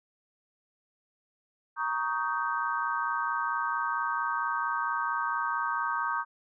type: chord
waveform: sine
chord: Eb dominant seventh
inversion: second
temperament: just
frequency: 933.4 / 1120.1 / 1244.5 / 1555.6 Hz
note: Bb5 / Db6 / Eb6 / G6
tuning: +2 / +18 / 0 / -14 cents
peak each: -33 dBFS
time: 1.76-6.25 s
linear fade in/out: 50 ms
effects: none